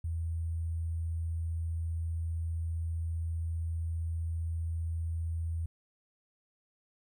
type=tone with sample-and-hold; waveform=sine; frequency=82.41 Hz; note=E2; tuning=in tune; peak=-31 dBFS; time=0.04-5.66 s; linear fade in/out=5 ms; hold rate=8820 Hz; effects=none

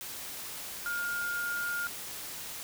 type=tone in noise; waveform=sine; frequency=1416 Hz; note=F6; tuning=23 cents sharp; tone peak=-31 dBFS; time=0.86-1.87 s; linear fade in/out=0 ms; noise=white; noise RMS=-41 dBFS; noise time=0.01-2.63 s; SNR=+7 dB; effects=none

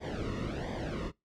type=noise with flanger; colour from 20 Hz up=brown; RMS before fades=-36 dBFS; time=0-1.12 s; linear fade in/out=50 ms; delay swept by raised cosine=0.73 to 1.28 ms; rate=1.4 Hz; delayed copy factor=-0.85; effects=noise-tail reverb RT60 0.2 s tail -23 dB re dry + low-pass 5000 Hz 12 dB/octave

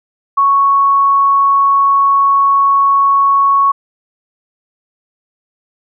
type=tone; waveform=sine; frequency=1108.7 Hz; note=C#6; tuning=in tune; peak=-7 dBFS; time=0.37-3.72 s; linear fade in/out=10 ms; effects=none

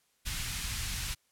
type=band-stop noise; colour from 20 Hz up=pink; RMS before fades=-35 dBFS; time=0.25-1.15 s; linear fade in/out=20 ms; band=110 to 2000 Hz; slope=12 dB/octave; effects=white hiss -72 dBFS RMS until 1.31 s + low-pass 12000 Hz 12 dB/octave

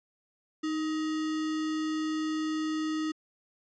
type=tone with sample-and-hold; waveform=sine; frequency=311.8 Hz; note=D#4; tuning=4 cents sharp; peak=-28 dBFS; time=0.63-3.12 s; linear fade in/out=10 ms; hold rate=1575 Hz; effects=resampled to 16000 Hz

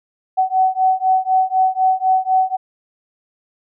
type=beating tone pair; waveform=sine; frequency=751 / 755 Hz; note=F#5 / F#5; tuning=+26 / +35 cents; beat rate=4 Hz; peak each=-16 dBFS; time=0.37-2.57 s; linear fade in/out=20 ms; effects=none

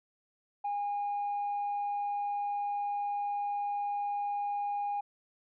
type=tone; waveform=sine; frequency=816 Hz; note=G#5; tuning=31 cents flat; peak=-29 dBFS; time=0.64-5.01 s; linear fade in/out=10 ms; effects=tanh soft clip ceiling -28 dBFS

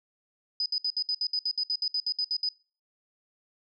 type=tone bursts; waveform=sine; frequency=4992 Hz; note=D#8; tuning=5 cents sharp; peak=-25 dBFS; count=16; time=0.6-2.489 s; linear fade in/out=2 ms; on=59 ms; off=63 ms; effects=noise-tail reverb RT60 0.4 s tail -25 dB re dry

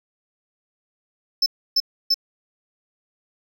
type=tone bursts; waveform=triangle; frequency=5274 Hz; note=E8; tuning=in tune; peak=-14 dBFS; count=3; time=1.42-2.143 s; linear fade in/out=5 ms; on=41 ms; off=300 ms; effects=none

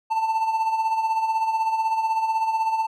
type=tone with tremolo; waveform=triangle; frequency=889 Hz; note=A5; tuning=18 cents sharp; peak=-16 dBFS; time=0.1-2.87 s; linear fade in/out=20 ms; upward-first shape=sine; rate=16 Hz; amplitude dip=55%; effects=none

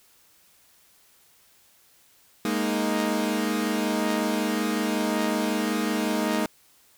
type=chord; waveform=sawtooth; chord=Ab suspended second; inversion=none; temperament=equal; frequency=207.7 / 233.1 / 311.1 Hz; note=Ab3 / Bb3 / Eb4; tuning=0 / 0 / 0 cents; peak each=-24 dBFS; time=2.45-6.46 s; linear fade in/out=2 ms; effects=white hiss -59 dBFS RMS until 6.97 s

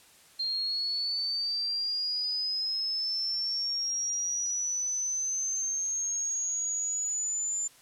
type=linear sweep; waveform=sine; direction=up; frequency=4189 to 7150 Hz; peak=-28 dBFS; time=0.39-7.68 s; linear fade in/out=10 ms; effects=white hiss -57 dBFS RMS until 7.81 s + low-pass 11000 Hz 12 dB/octave

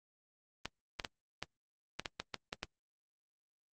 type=clicks; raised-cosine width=0.2 ms; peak=-19 dBFS; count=10; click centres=0.656 / 0.998 / 1.048 / 1.426 / 1.996 / 2.058 / 2.2 / 2.343 / 2.529 / 2.631 s; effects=Opus 24 kbps

